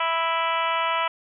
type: harmonic tone with a mistuned harmonic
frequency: 329.6 Hz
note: E4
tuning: in tune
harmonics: 2 / 3 / 4 / 5 / 6 / 7 / 8 / 9 / 10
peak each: -30 / -25 / -27 / -38 / -33 / -32 / -35 / -33 / -39 dBFS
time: 0-1.08 s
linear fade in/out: 5 ms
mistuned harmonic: 7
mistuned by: +22 cents
effects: none